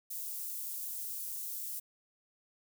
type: high-pass noise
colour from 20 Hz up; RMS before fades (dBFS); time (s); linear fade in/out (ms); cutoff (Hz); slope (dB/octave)
white; -40; 0.1-1.8; 10; 10000; 12
effects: none